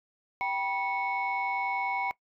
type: tone cluster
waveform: sine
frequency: 780 / 970 / 2209 Hz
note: G5 / B5 / C#7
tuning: -9 / -31 / -7 cents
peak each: -31 dBFS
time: 0.41-2.11 s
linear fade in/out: 0 ms
effects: noise-tail reverb RT60 0.1 s tail -21 dB re dry + tanh soft clip ceiling -21 dBFS